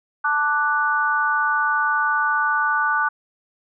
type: chord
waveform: sine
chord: D major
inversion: second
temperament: equal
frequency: 880 / 1174.7 / 1480 Hz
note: A5 / D6 / F#6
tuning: 0 / 0 / 0 cents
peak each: -24 / -22 / -20 dBFS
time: 0.24-3.09 s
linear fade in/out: 10 ms
effects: none